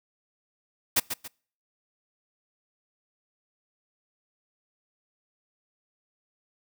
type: noise with echo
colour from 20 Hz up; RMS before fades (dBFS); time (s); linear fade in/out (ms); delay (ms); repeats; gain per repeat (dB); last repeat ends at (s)
white; -21; 0.96-1; 10; 140; 2; -9; 1.28
effects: noise-tail reverb RT60 0.5 s tail -26 dB re dry